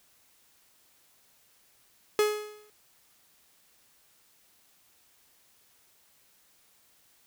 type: tone with exponential decay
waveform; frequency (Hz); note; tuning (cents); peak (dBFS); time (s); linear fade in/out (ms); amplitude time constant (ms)
45% pulse; 421.7; G#4; +26; -19; 2.19-2.7; 1; 110
effects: white hiss -64 dBFS RMS until 7.26 s